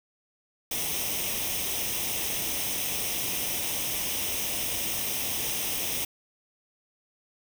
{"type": "noise with comb filter", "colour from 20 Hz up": "white", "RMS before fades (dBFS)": -30, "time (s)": [0.71, 6.05], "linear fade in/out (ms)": 5, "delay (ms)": 0.34, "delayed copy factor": 0.65, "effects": []}